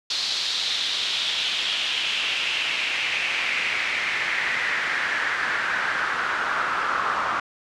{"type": "noise with band-pass filter sweep", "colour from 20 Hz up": "pink", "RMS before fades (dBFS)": -25, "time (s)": [0.1, 7.4], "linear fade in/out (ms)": 5, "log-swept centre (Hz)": [4200, 1200], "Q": 3.4, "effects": ["low-pass 7000 Hz 12 dB/octave"]}